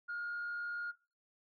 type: tone with frequency modulation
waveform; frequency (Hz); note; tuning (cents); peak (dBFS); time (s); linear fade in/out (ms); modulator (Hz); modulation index
sine; 1422; F6; +31; -36; 0.08-0.92; 20; 66.3; 0.29
effects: noise-tail reverb RT60 0.3 s tail -20 dB re dry + tanh soft clip ceiling -34 dBFS